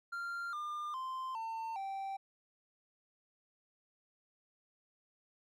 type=tone with pitch steps; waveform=triangle; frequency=1389 / 1202.2 / 1040.6 / 900.7 / 779.5 Hz; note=F6 / D6 / C6 / A5 / G5; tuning=-10 / +40 / -10 / +40 / -10 cents; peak=-36 dBFS; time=0.12-2.17 s; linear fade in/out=10 ms; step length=410 ms; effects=none